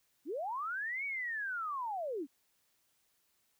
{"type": "linear two-way sweep", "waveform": "sine", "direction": "up then down", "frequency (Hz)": [246.9, 2275, 246.9], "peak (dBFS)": -35, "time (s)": [0.25, 2.27], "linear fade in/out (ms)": 50, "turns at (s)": 1.05, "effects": ["white hiss -75 dBFS RMS until 3.59 s"]}